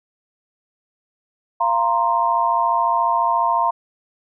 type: chord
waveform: sine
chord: F suspended fourth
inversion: none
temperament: equal with one note detuned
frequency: 689.2 / 932.3 / 1046.5 Hz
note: F5 / Bb5 / C6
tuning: -23 / 0 / 0 cents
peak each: -22 / -18 / -20 dBFS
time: 1.6-3.71 s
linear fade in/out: 10 ms
effects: none